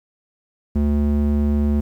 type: tone with band-pass filter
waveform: square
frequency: 72.8 Hz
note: D2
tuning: 15 cents flat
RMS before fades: -18 dBFS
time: 0.75-1.81 s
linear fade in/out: 10 ms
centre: 170 Hz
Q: 1.8
effects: 9-bit